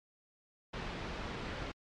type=low-pass noise; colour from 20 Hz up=pink; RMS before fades=-41 dBFS; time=0.73-1.72 s; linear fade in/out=10 ms; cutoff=3600 Hz; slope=12 dB/octave; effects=low-pass 6000 Hz 12 dB/octave + MP3 64 kbps